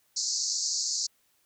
white band-pass noise, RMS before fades -30 dBFS, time 0.16-1.07 s, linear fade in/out 10 ms, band 4300 to 7200 Hz, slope 96 dB/octave, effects white hiss -69 dBFS RMS until 1.45 s

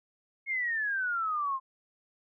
sine exponential sweep, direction down, 2179 to 1042 Hz, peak -28 dBFS, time 0.46-1.6 s, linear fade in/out 50 ms, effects none

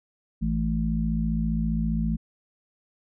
harmonic tone, 55 Hz, A1, in tune, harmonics 1 / 3 / 4, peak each -27 / -27 / -27 dBFS, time 0.41-2.17 s, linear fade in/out 20 ms, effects none

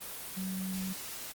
sine tone in noise, 188.2 Hz, F#3, 30 cents sharp, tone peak -34 dBFS, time 0.36-0.94 s, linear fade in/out 20 ms, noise white, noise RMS -42 dBFS, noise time 0-1.33 s, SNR +5 dB, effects Opus 24 kbps

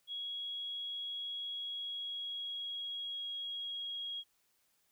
sine tone with pitch glide, 3322 to 3291 Hz, G#7 to G#7, 0 to -16 cents, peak -38 dBFS, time 0.07-4.24 s, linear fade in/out 50 ms, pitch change -16 cents, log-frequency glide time 1.49-4.01 s, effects white hiss -75 dBFS RMS until 4.91 s

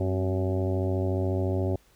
harmonic tone with a mistuned harmonic, 94 Hz, F#2, 28 cents sharp, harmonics 1 / 2 / 3 / 4 / 5 / 6 / 7 / 8 / 9, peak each -26 / -37 / -33 / -31 / -42 / -35 / -38 / -45 / -47 dBFS, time 0-1.76 s, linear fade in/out 5 ms, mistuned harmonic 3, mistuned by -69 cents, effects added 50 Hz sine -62 dBFS peak until 1.95 s + pink hiss -62 dBFS RMS until 1.95 s

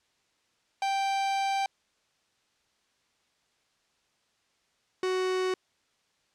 45% pulse tone pair in turn, 784 / 371.6 Hz, G5 / F#4, 0 / +7 cents, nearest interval octave + minor second, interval 1293 cents, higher first, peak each -26 dBFS, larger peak neither, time 0.82-1.66 / 5.03-5.54 s, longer first, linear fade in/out 2 ms, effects white hiss -71 dBFS RMS until 6.34 s + low-pass 6000 Hz 12 dB/octave

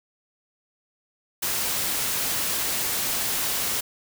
white noise, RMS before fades -26 dBFS, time 1.42-3.81 s, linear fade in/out 10 ms, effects none

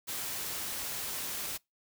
white noise, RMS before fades -37 dBFS, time 0.07-1.58 s, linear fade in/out 20 ms, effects noise-tail reverb RT60 0.2 s tail -25 dB re dry

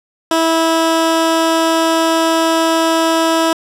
15% pulse tone, 326.5 Hz, E4, 17 cents flat, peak -5 dBFS, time 0.31-3.53 s, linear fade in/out 2 ms, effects low-pass 11000 Hz 12 dB/octave

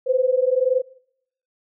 sine tone pair together, 502.1 / 523.3 Hz, B4 / C5, +29 / 0 cents, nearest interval minor second, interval 71 cents, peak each -19 dBFS, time 0.06-0.82 s, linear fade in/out 20 ms, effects noise-tail reverb RT60 0.7 s tail -22 dB re dry

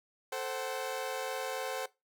sawtooth chord, F# diminished, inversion first, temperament equal with one note detuned, 440 / 523.3 / 755.5 Hz, A4 / C5 / F#5, 0 / 0 / +36 cents, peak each -36 / -34 / -37 dBFS, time 0.32-1.86 s, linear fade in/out 5 ms, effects noise-tail reverb RT60 0.2 s tail -18 dB re dry

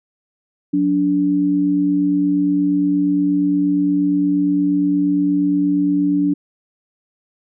sine tone pair together, 181.48 / 290 Hz, F#3 / D4, -33 / -22 cents, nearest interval minor sixth, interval 811 cents, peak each -22 / -14 dBFS, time 0.73-6.34 s, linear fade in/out 10 ms, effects none

